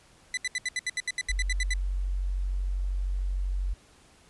sawtooth tone bursts, 1999 Hz, B6, 20 cents sharp, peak -23 dBFS, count 14, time 0.34-1.737 s, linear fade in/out 2 ms, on 32 ms, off 73 ms
sine tone, 46.47 Hz, F#1, 8 cents sharp, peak -26 dBFS, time 1.29-3.74 s, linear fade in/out 10 ms
effects pink hiss -58 dBFS RMS until 4.29 s + resampled to 24000 Hz

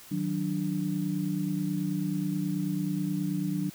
sine tone cluster, 157 / 186.3 / 294.4 Hz, D#3 / F#3 / D4, +16 / +12 / +4 cents, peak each -33 / -30 / -32 dBFS, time 0.11-3.7 s, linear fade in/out 10 ms, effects white hiss -50 dBFS RMS until 3.74 s

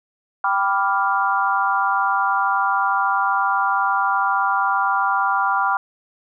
sine chord, G dominant seventh, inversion none, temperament equal, 784 / 987.8 / 1174.7 / 1396.9 Hz, G5 / B5 / D6 / F6, 0 / 0 / 0 / 0 cents, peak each -22 dBFS, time 0.44-5.77 s, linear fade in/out 2 ms, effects none

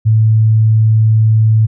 sine tone, 110 Hz, A2, in tune, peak -6 dBFS, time 0.05-1.67 s, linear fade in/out 20 ms, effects none

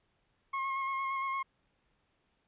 35% pulse tone with vibrato, 1080 Hz, C#6, 45 cents flat, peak -30 dBFS, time 0.53-1.43 s, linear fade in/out 10 ms, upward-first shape square, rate 8.7 Hz, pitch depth 14 cents each way, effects pink hiss -75 dBFS RMS until 2.47 s + resampled to 8000 Hz

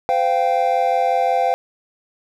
triangle chord, C suspended fourth, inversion none, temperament equal with one note detuned, 513.4 / 698.5 / 784 Hz, C5 / F5 / G5, -33 / 0 / 0 cents, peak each -19 / -17 / -17 dBFS, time 0.09-1.54 s, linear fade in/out 0 ms, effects none

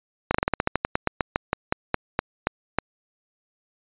slowing click train, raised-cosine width 0.5 ms, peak -5 dBFS, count 20, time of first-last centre 0.31-2.786 s, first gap 35 ms, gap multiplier 1.13, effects resampled to 8000 Hz

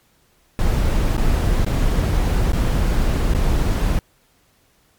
brown noise with dropouts, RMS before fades -17 dBFS, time 0.59-3.99 s, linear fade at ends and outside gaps 1 ms, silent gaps 1.168-1.178 / 1.648-1.664 / 2.52-2.531 / 3.337-3.348 s, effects pink hiss -59 dBFS RMS until 4.98 s + MP3 96 kbps

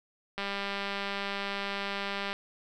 click train, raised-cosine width 0.3 ms, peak -18 dBFS, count 389, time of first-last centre 0.38-2.33 s, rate 199 Hz, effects none

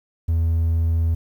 triangle tone, 82.41 Hz, E2, in tune, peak -14 dBFS, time 0.28-1.15 s, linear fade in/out 10 ms, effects tanh soft clip ceiling -10 dBFS + 9-bit

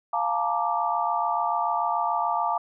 sine chord, Bb major seventh, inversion second, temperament equal with one note detuned, 698.5 / 865.4 / 932.3 / 1174.7 Hz, F5 / A5 / Bb5 / D6, 0 / -29 / 0 / 0 cents, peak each -28 dBFS, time 0.13-2.58 s, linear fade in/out 5 ms, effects none

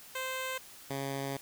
10% pulse tone pair in turn, 520 / 137.44 Hz, C5 / C#3, -11 / -14 cents, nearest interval octave + major seventh, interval 2303 cents, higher first, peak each -26 dBFS, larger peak neither, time 0.15-0.58 / 0.9-1.37 s, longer second, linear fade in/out 5 ms, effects white hiss -52 dBFS RMS until 1.41 s

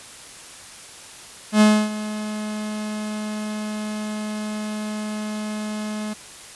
45% pulse tone with ADSR envelope, 212.7 Hz, G#3, 42 cents sharp, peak -10 dBFS, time 1.52-6.14 s, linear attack 88 ms, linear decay 280 ms, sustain -16 dB, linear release 13 ms, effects white hiss -41 dBFS RMS until 6.55 s + resampled to 24000 Hz

